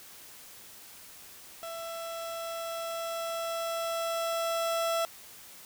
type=tone with level ramp; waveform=30% pulse; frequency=666 Hz; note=E5; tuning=18 cents sharp; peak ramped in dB=-35 to -24 dBFS; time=1.63-5.05 s; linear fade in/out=0 ms; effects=white hiss -50 dBFS RMS until 5.65 s